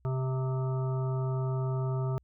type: harmonic tone with a mistuned harmonic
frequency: 130.81 Hz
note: C3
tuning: in tune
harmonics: 1 / 3 / 5 / 7 / 9 / 10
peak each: -28 / -38 / -42 / -45 / -47 / -48 dBFS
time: 0.05-2.18 s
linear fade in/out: 0 ms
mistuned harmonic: 10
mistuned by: -24 cents
effects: added 63 Hz sine -63 dBFS peak until 2.23 s